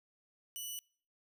10% pulse tone, 2960 Hz, F#7, in tune, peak -32 dBFS, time 0.56-0.79 s, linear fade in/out 0 ms, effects noise-tail reverb RT60 0.5 s tail -26 dB re dry

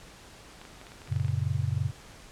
clicks, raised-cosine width 0.3 ms, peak -30 dBFS, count 12, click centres 0.615 / 0.652 / 0.814 / 0.868 / 0.919 / 1.018 / 1.075 / 1.124 / 1.162 / 1.199 / 1.247 / 1.282 s
sine chord, F# major, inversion none, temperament just, 92.5 / 115.62 / 138.75 Hz, F#2 / A#2 / C#3, 0 / -14 / +2 cents, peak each -30 dBFS, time 1.08-1.92 s, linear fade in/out 50 ms
effects pink hiss -50 dBFS RMS until 2.31 s + low-pass 9000 Hz 12 dB/octave

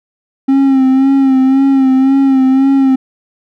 triangle tone with vibrato, 267.4 Hz, C4, 38 cents sharp, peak -4 dBFS, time 0.48-2.96 s, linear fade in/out 10 ms, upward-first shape sine, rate 1.9 Hz, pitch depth 40 cents each way, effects none

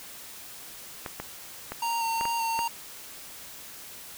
clicks, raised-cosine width 0.5 ms, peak -18 dBFS, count 6, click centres 1.062 / 1.2 / 1.72 / 2.211 / 2.254 / 2.591 s
square tone with vibrato, 920 Hz, A#5, 23 cents flat, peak -27 dBFS, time 1.82-2.68 s, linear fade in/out 5 ms, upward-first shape square, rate 2.6 Hz, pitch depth 15 cents each way
effects white hiss -44 dBFS RMS until 4.17 s

